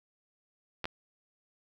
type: clicks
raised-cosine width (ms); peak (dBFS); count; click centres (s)
0.3; -18; 2; 0.843 / 0.855
effects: 8-bit